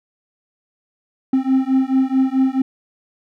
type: beating tone pair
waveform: triangle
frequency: 261.6 / 266.2 Hz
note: C4 / C4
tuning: 0 / +30 cents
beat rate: 4.6 Hz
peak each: -15 dBFS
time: 1.33-2.62 s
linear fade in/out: 5 ms
effects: none